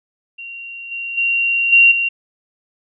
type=tone with level steps; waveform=sine; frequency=2758 Hz; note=F7; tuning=22 cents flat; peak=-29 / -23 / -14 / -6 / -15 dBFS; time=0.38-2.09 s; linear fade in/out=10 ms; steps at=0.91 / 1.17 / 1.72 / 1.91 s; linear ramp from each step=10 ms; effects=none